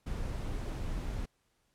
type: noise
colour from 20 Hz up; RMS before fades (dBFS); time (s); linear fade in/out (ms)
brown; -36; 0.06-1.26; 10
effects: pink hiss -75 dBFS RMS until 1.74 s + low-pass 12000 Hz 12 dB/octave